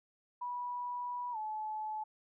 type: tone with pitch glide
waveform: sine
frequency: 978 to 861.3 Hz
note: B5 to A5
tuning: -17 to -37 cents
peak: -36 dBFS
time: 0.41-2.04 s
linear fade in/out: 10 ms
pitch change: -220 cents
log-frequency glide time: 1.32-1.37 s
effects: none